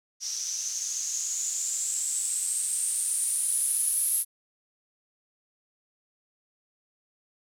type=noise with low-pass filter sweep; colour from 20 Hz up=violet; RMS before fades=-29 dBFS; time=0.2-4.25 s; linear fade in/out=50 ms; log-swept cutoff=5700 to 11000 Hz; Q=9.2; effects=none